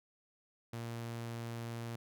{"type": "tone", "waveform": "sawtooth", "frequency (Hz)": 116.54, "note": "A#2", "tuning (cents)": 0, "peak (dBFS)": -36, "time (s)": [0.73, 1.96], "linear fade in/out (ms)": 5, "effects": []}